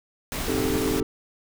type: noise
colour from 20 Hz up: pink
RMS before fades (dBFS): -30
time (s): 0.32-1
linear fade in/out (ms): 0
type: chord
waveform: triangle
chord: A half-diminished seventh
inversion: first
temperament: equal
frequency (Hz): 261.6 / 311.1 / 392 / 440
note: C4 / Eb4 / G4 / A4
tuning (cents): 0 / 0 / 0 / 0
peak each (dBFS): -27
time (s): 0.48-1.03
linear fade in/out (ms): 2
type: click train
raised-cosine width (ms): 5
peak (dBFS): -20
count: 10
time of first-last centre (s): 0.55-1.014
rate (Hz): 19.4
effects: none